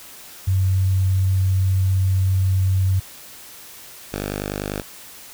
sine / 5% pulse tone pair in turn, 94.7 / 50.17 Hz, F#2 / G1, +41 / +41 cents, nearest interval major seventh, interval 1100 cents, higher first, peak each -15 / -14 dBFS, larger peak second, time 0.47-3 / 4.12-4.82 s, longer first, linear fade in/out 10 ms, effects white hiss -41 dBFS RMS until 5.33 s

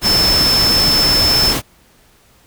sine tone in noise, 5274 Hz, E8, in tune, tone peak -11 dBFS, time 0.02-1.55 s, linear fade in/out 50 ms, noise pink, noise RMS -18 dBFS, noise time 0.01-1.62 s, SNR +4 dB, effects pink hiss -51 dBFS RMS until 2.46 s

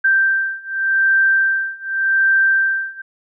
sine beating tone pair, 1568 / 1568.86 Hz, G6 / G6, 0 / +1 cents, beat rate 0.86 Hz, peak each -17 / -16 dBFS, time 0.04-3.02 s, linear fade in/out 10 ms, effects none

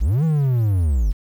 triangle linear two-way sweep, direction up then down, 42.15 to 164.81 to 42.15 Hz, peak -13 dBFS, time 0-1.13 s, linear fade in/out 20 ms, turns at 0.24 s, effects 8-bit

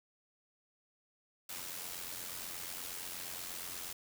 white noise with amplitude modulation, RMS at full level -41 dBFS, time 1.49-3.93 s, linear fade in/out 5 ms, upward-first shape sine, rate 88.4 Hz, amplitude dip 55%, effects none

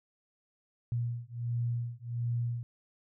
sine beating tone pair, 118.3 / 119.7 Hz, A#2 / A#2, +26 / +46 cents, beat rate 1.4 Hz, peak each -34 / -34 dBFS, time 0.92-2.63 s, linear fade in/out 0 ms, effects none

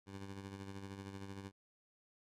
15% pulse tone with tremolo, 98 Hz, G2, in tune, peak -38 dBFS, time 0.06-1.52 s, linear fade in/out 50 ms, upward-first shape sine, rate 13 Hz, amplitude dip 50%, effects low-pass 9000 Hz 12 dB/octave

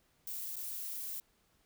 violet noise with dropouts, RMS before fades -41 dBFS, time 0.27-1.2 s, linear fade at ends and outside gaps 2 ms, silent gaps 0.558-0.565 s, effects pink hiss -72 dBFS RMS until 1.65 s

